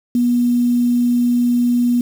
sine tone with quantisation, 242.2 Hz, B3, 34 cents flat, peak -12 dBFS, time 0.15-2.01 s, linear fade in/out 2 ms, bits 6, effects none

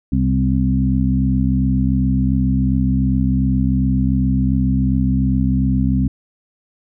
harmonic tone with a mistuned harmonic, 65 Hz, C2, 11 cents flat, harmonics 1 / 2 / 3 / 4, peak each -19 / -19 / -19 / -19 dBFS, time 0.12-6.08 s, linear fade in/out 5 ms, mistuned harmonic 3, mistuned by +20 cents, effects none

